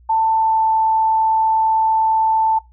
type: tone with pitch glide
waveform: sine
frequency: 890 to 884.4 Hz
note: A5 to A5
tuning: +20 to +9 cents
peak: -13 dBFS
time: 0.09-2.59 s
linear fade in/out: 10 ms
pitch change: -11 cents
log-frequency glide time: 0.24-0.68 s
effects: noise-tail reverb RT60 0.2 s tail -18 dB re dry + added 60 Hz sine -45 dBFS peak until 2.72 s